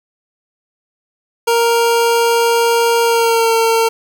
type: tone with pitch glide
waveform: 25% pulse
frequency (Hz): 466.2 to 454.5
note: A#4 to A#4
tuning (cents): 0 to -44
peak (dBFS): -7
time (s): 1.47-3.89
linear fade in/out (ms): 10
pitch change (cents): -44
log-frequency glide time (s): 3.03-3.53
effects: 8-bit